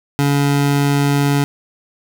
25% pulse tone, 142 Hz, C#3, 42 cents sharp, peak -9 dBFS, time 0.19-1.44 s, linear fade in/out 0 ms, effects none

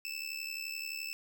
25% pulse tone with amplitude modulation, 2637 Hz, E7, in tune, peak -30 dBFS, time 0.05-1.13 s, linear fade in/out 0 ms, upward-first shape sine, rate 71.6 Hz, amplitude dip 80%, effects none

